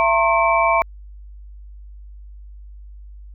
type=tone cluster; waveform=sine; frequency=671 / 916 / 1072 / 2313 Hz; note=E5 / A#5 / C6 / D7; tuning=+31 / -31 / +42 / -27 cents; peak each=-18 / -20 / -18 / -21 dBFS; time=0-0.82 s; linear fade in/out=0 ms; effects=added 50 Hz sine -36 dBFS peak until 3.34 s